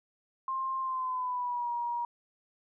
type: tone with pitch glide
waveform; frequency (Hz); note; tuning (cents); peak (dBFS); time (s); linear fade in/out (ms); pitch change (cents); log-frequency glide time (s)
sine; 1057 to 952.6; C6 to A#5; +17 to +37; -30; 0.48-2.05; 2; -180; 0.8-1.71
effects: none